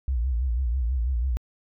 sine tone with vibrato, 61.74 Hz, B1, in tune, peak -21 dBFS, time 0.08-1.37 s, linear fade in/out 0 ms, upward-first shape sine, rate 6.1 Hz, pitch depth 150 cents each way, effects tanh soft clip ceiling -17 dBFS

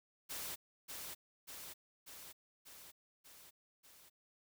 white noise with echo, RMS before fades -44 dBFS, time 0.29-0.56 s, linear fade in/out 20 ms, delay 590 ms, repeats 6, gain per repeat -3 dB, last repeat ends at 4.1 s, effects none

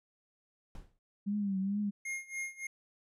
brown noise with exponential decay, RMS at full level -41 dBFS, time 0.75-0.99 s, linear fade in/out 1 ms, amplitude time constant 51 ms
sine tone with vibrato, 198.8 Hz, G3, 25 cents sharp, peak -30 dBFS, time 1.26-1.91 s, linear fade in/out 20 ms, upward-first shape triangle, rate 2.3 Hz, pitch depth 94 cents each way
square tone with tremolo, 2136 Hz, C7, 35 cents sharp, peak -35 dBFS, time 2.05-2.67 s, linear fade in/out 5 ms, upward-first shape sine, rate 3.5 Hz, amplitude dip 90%
effects low-pass 12000 Hz 12 dB/octave

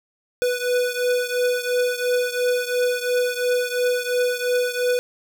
square beating tone pair, 492.9 / 495.8 Hz, B4 / B4, -3 / +7 cents, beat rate 2.9 Hz, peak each -22 / -25 dBFS, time 0.42-4.99 s, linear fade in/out 0 ms, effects none

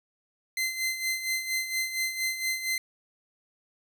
sawtooth tone with tremolo, 2067 Hz, C7, 22 cents flat, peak -22 dBFS, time 0.57-2.78 s, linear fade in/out 2 ms, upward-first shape sine, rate 4.3 Hz, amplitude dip 65%, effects none

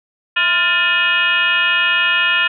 sine tone with frequency modulation, 2142 Hz, C7, 40 cents sharp, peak -12 dBFS, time 0.36-2.48 s, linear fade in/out 10 ms, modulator 370 Hz, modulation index 2.4, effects none

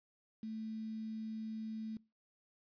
sine tone with quantisation, 220 Hz, A3, in tune, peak -40 dBFS, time 0.43-1.97 s, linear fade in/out 2 ms, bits 10, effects noise-tail reverb RT60 0.3 s tail -24 dB re dry + resampled to 11025 Hz

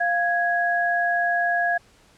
sine tone pair together, 697.4 / 1661 Hz, F5 / G#6, -3 / 0 cents, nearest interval octave + minor third, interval 1503 cents, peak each -22 dBFS, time 0-1.78 s, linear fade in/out 10 ms, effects pink hiss -56 dBFS RMS until 2.17 s + low-pass 9000 Hz 12 dB/octave

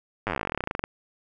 slowing click train, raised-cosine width 0.5 ms, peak -12 dBFS, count 26, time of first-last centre 0.27-0.839 s, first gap 9 ms, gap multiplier 1.07, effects none

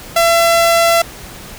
sawtooth tone, 674 Hz, E5, 38 cents sharp, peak -5 dBFS, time 0.16-1.02 s, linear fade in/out 5 ms, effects pink hiss -33 dBFS RMS until 1.58 s

